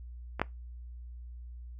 clicks, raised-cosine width 0.5 ms, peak -19 / -11 dBFS, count 2, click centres 0.396 / 0.416 s, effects noise-tail reverb RT60 0.2 s tail -22 dB re dry + added 60 Hz sine -42 dBFS peak until 1.79 s

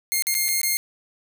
5% pulse tone with dropouts, 2127 Hz, C7, 28 cents sharp, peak -10 dBFS, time 0.12-0.77 s, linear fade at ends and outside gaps 0 ms, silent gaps 0.223-0.269 / 0.343-0.35 / 0.483-0.487 / 0.615-0.632 s, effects none

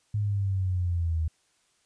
sine linear sweep, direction down, 105.6 to 78.4 Hz, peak -24 dBFS, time 0.14-1.28 s, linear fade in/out 5 ms, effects white hiss -68 dBFS RMS until 1.85 s + resampled to 22050 Hz

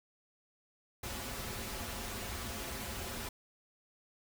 pink noise with comb filter, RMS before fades -41 dBFS, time 1.03-3.29 s, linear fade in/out 5 ms, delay 6.5 ms, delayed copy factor -0.65, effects none

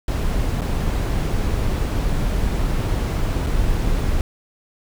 brown noise with dropouts, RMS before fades -20 dBFS, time 0.08-4.21 s, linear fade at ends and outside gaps 1 ms, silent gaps 0.61-0.617 / 3.464-3.468 s, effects none

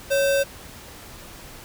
sine tone with sample-and-hold, 554.4 Hz, C#5, in tune, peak -17 dBFS, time 0.1-0.44 s, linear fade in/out 20 ms, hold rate 2100 Hz, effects pink hiss -42 dBFS RMS until 1.64 s

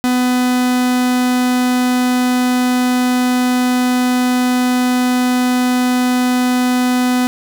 45% pulse tone, 250 Hz, B3, 21 cents sharp, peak -12 dBFS, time 0.04-7.27 s, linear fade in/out 0 ms, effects none

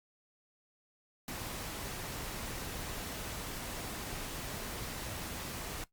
pink noise, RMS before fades -41 dBFS, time 1.28-5.84 s, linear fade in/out 2 ms, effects noise-tail reverb RT60 0.1 s tail -17 dB re dry + Opus 48 kbps

